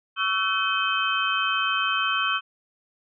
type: tone cluster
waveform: sine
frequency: 1125 / 1323 / 1521 / 2554 / 3097 Hz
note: C#6 / E6 / F#6 / D#7 / G7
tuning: +25 / +6 / +47 / +45 / -22 cents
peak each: -28 dBFS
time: 0.16-2.41 s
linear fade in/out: 50 ms
effects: none